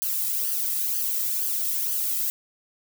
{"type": "noise with flanger", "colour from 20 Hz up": "violet", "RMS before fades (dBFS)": -26, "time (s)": [0.02, 2.3], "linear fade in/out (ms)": 0, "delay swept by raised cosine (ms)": [0.64, 1.58], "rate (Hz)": 2.1, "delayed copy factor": 0.75, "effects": []}